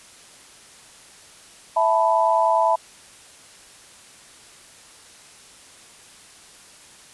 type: chord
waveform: sine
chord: E suspended fourth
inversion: none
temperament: just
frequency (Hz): 659.3 / 879 / 988.9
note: E5 / A5 / B5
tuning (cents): 0 / -2 / +2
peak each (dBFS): -20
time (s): 1.76-2.76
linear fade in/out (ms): 10
effects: white hiss -47 dBFS RMS until 7.13 s + resampled to 24000 Hz